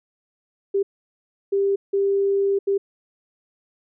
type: tone bursts at uneven times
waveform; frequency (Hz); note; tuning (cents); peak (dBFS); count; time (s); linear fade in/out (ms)
sine; 395.9; G4; +17; -17; 4; 0.74-0.83 / 1.52-1.76 / 1.93-2.59 / 2.67-2.78; 10
effects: none